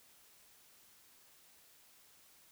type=silence; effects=white hiss -64 dBFS RMS until 2.51 s